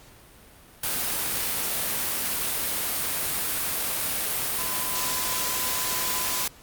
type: tone in noise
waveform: sine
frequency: 1012 Hz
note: B5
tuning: 42 cents sharp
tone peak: -36 dBFS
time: 4.58-6.45 s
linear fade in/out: 5 ms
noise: white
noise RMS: -27 dBFS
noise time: 0.83-6.48 s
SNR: -12 dB
effects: pink hiss -51 dBFS RMS until 6.62 s + Opus 48 kbps